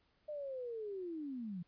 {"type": "linear sweep", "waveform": "sine", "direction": "down", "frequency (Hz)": [610, 164.81], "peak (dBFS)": -40, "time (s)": [0.28, 1.63], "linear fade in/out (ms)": 10, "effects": ["pink hiss -75 dBFS RMS until 1.67 s", "resampled to 11025 Hz"]}